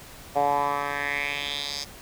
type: tone with band-pass filter sweep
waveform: 10% pulse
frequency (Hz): 143.1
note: D3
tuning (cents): -45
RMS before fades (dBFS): -27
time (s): 0.35-1.85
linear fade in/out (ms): 20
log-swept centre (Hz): 680 to 5400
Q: 3.6
effects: pink hiss -45 dBFS RMS until 2.01 s